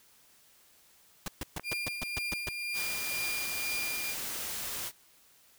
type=noise bursts; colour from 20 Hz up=pink; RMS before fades=-35 dBFS; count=9; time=1.26-2.489 s; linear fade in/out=2 ms; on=21 ms; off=130 ms
type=click; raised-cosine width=0.5 ms; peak=-23 dBFS; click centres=1.596 s
type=tone with tremolo; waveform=35% pulse; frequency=2403 Hz; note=D7; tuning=39 cents sharp; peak=-30 dBFS; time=1.63-4.15 s; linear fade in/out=50 ms; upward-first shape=triangle; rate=2 Hz; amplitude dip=45%
type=noise; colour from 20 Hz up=white; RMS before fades=-37 dBFS; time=2.73-4.92 s; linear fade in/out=50 ms
effects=white hiss -62 dBFS RMS until 5.58 s